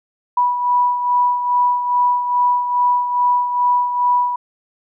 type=beating tone pair; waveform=sine; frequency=980 / 982.4 Hz; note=B5 / B5; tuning=-14 / -9 cents; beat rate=2.4 Hz; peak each=-14 / -22 dBFS; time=0.37-4.36 s; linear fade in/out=5 ms; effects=none